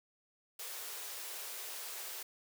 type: high-pass noise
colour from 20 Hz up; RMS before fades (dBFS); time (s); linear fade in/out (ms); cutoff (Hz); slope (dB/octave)
white; -44; 0.59-2.23; 5; 350; 96
effects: none